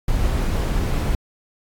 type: noise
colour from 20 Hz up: brown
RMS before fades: -20 dBFS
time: 0.08-1.15 s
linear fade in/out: 2 ms
effects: AAC 64 kbps